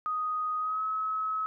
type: tone with pitch glide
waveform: sine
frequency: 1247 to 1285 Hz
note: D#6 to E6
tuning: +3 to -45 cents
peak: -28 dBFS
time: 0.06-1.46 s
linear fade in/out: 0 ms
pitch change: +52 cents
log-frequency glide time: 0.59-0.82 s
effects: none